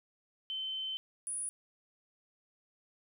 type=tone pair in turn; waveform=sine; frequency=3075 / 9763 Hz; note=G7 / D#9; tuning=-34 / -34 cents; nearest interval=octave + minor sixth; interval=2000 cents; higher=second; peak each=-35 / -35 dBFS; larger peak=neither; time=0.5-0.97 / 1.27-1.49 s; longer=first; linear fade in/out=0 ms; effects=12-bit